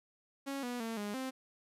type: tone with pitch steps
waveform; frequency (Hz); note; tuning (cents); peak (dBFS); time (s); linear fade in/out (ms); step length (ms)
sawtooth; 275.6 / 244.4 / 226.8 / 206.1 / 261.5; C#4 / B3 / A#3 / G#3 / C4; -10 / -18 / -47 / -13 / -1; -33; 0.46-1.31; 20; 170
effects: resampled to 32000 Hz + 12-bit